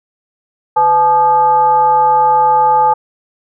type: tone with frequency modulation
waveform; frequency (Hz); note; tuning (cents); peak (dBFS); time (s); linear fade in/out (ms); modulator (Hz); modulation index
sine; 861; A5; -38; -7; 0.76-2.94; 10; 358; 0.55
effects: none